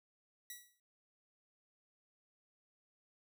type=tone with exponential decay; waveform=5% pulse; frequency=1940 Hz; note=B6; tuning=31 cents flat; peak=-33 dBFS; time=0.5-0.8 s; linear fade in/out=2 ms; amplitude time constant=65 ms; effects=none